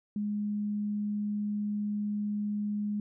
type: tone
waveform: sine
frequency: 207.7 Hz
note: G#3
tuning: in tune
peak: -29 dBFS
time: 0.16-3 s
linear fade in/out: 2 ms
effects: none